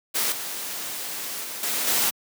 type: noise with level steps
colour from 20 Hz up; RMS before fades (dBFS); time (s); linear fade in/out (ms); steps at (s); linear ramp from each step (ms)
white; -24 / -32 / -34 / -26 / -22; 0.14-2.11; 20; 0.32 / 1.44 / 1.63 / 1.87; 2
effects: high-pass 200 Hz 12 dB/octave